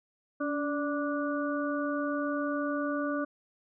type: harmonic tone with a mistuned harmonic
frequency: 293.1 Hz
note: D4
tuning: 3 cents flat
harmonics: 1 / 2 / 4 / 5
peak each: -31 / -34 / -37 / -38 dBFS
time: 0.4-3.25 s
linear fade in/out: 10 ms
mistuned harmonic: 1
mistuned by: -39 cents
effects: none